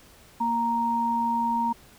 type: tone pair together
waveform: sine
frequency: 233.1 / 932.3 Hz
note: A#3 / A#5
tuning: 0 / 0 cents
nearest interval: 2 octaves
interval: 2400 cents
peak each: -29 / -23 dBFS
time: 0.4-1.73 s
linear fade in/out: 10 ms
effects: pink hiss -53 dBFS RMS until 1.98 s